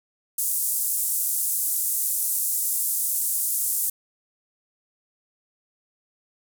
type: band-pass noise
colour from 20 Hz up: pink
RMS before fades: -25 dBFS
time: 0.38-3.9 s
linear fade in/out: 5 ms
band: 8700 to 16000 Hz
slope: 24 dB/octave
effects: none